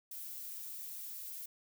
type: noise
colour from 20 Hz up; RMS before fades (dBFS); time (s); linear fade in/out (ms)
violet; -45; 0.11-1.46; 5
effects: none